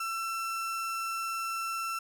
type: tone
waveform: 35% pulse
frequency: 1341 Hz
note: E6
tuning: 29 cents sharp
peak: -30 dBFS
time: 0-1.99 s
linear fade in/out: 5 ms
effects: none